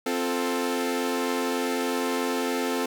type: chord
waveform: sawtooth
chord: F major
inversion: second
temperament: equal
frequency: 261.6 / 349.2 / 440 Hz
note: C4 / F4 / A4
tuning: 0 / 0 / 0 cents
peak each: -24 / -28 / -25 dBFS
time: 0.06-2.86 s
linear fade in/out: 5 ms
effects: none